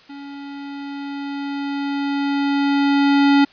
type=tone with level ramp; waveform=square; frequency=281.4 Hz; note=C#4; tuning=26 cents sharp; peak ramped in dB=-34 to -11 dBFS; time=0.09-3.45 s; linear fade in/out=10 ms; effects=white hiss -49 dBFS RMS until 3.52 s + resampled to 11025 Hz